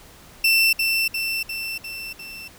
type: tone with echo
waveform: 30% pulse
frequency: 2681 Hz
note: E7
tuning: 29 cents sharp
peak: -12 dBFS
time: 0.44-0.73 s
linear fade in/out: 5 ms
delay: 350 ms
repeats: 5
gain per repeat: -4 dB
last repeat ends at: 2.48 s
effects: pink hiss -47 dBFS RMS until 2.58 s